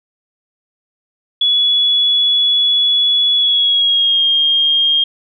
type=tone with pitch glide; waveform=sine; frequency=3394 to 3226 Hz; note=G#7 to G7; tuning=+37 to +49 cents; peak=-10 dBFS; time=1.41-5.04 s; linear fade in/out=5 ms; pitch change=-88 cents; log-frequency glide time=3.35-4.25 s; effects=none